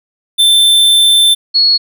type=tone pair in turn; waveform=square / sine; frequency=3548 / 4347 Hz; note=A7 / C#8; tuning=+14 / -35 cents; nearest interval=major third; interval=351 cents; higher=second; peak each=-6 dBFS; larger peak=neither; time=0.38-1.35 / 1.54-1.78 s; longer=first; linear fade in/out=20 ms; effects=none